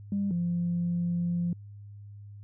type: tone pair in turn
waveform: sine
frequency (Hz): 200 / 173.35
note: G3 / F3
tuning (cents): +35 / -13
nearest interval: major second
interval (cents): 248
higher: first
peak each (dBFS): -25 / -25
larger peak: neither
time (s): 0.12-0.31 / 0.31-1.53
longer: second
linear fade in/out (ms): 2
effects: tanh soft clip ceiling -21 dBFS + added 102 Hz sine -43 dBFS peak until 2.43 s

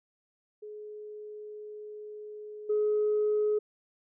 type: tone with level steps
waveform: sine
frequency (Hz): 422.4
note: G#4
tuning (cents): +29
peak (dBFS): -40 / -23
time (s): 0.62-3.59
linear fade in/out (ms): 10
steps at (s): 2.69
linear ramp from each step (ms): 10
effects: tanh soft clip ceiling -20 dBFS

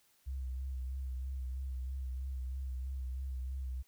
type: tone with vibrato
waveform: sine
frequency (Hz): 65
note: C2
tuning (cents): -11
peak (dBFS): -36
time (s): 0.26-3.83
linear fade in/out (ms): 20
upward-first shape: sine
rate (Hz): 3.1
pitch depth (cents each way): 43
effects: white hiss -70 dBFS RMS until 3.87 s

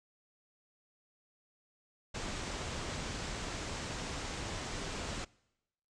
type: low-pass noise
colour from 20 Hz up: pink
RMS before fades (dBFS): -40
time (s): 2.14-5.25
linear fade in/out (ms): 10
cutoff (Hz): 8100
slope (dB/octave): 48
effects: noise-tail reverb RT60 0.9 s tail -24 dB re dry

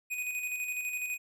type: tone with tremolo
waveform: square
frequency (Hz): 2489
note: D#7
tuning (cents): 0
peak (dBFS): -32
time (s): 0.1-1.18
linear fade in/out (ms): 20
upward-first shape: square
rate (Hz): 12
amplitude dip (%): 40
effects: none

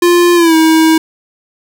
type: tone with pitch glide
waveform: square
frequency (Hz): 349.2 to 320.2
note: F4 to D#4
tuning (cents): 0 to +50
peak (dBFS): -6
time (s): 0.02-0.98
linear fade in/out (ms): 5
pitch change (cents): -150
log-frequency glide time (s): 0.35-0.55
effects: none

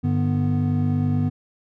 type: tone cluster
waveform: triangle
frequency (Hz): 100.4 / 149.6 / 246.5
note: G2 / D3 / B3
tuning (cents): +42 / +32 / -3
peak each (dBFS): -21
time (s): 0.03-1.3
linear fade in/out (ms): 20
effects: none

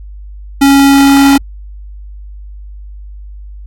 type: tone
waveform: square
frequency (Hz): 277.2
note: C#4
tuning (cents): 0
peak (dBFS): -4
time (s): 0.61-1.38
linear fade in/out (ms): 10
effects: added 50 Hz sine -26 dBFS peak until 3.66 s + AAC 64 kbps

